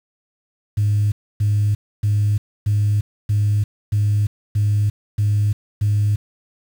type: tone bursts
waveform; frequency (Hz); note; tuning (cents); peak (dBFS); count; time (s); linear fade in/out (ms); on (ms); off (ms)
sine; 103.83; G#2; 0; -13; 9; 0.77-6.16; 10; 350; 280
effects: tanh soft clip ceiling -11 dBFS + 7-bit